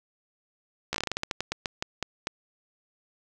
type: slowing click train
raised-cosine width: 0.2 ms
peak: -11 dBFS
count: 17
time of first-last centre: 0.93-2.271 s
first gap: 14 ms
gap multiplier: 1.21
effects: none